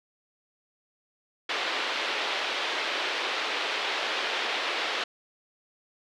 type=band-pass noise; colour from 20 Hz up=white; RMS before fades=-30 dBFS; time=1.49-5.04 s; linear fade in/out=5 ms; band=350 to 3700 Hz; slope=24 dB/octave; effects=none